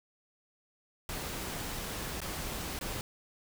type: noise with dropouts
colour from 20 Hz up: pink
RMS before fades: -38 dBFS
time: 1.09-3.01 s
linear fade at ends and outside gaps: 1 ms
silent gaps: 2.204-2.216 / 2.79-2.811 s
effects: none

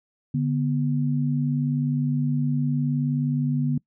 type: tone pair together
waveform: sine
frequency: 145.6 / 244.9 Hz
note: D3 / B3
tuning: -15 / -14 cents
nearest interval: major sixth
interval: 901 cents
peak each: -22 / -25 dBFS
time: 0.34-3.78 s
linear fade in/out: 5 ms
effects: noise-tail reverb RT60 0.1 s tail -24 dB re dry

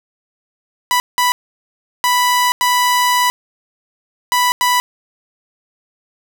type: tone bursts at uneven times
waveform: sawtooth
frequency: 987.8 Hz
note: B5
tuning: in tune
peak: -8 dBFS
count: 6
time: 0.91-1 / 1.18-1.32 / 2.04-2.52 / 2.61-3.3 / 4.32-4.52 / 4.61-4.8 s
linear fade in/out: 0 ms
effects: none

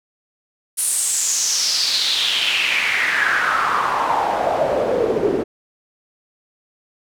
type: noise with band-pass filter sweep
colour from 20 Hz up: pink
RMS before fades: -19 dBFS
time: 0.77-5.44 s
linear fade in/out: 20 ms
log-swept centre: 10000 to 350 Hz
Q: 4.8
effects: none

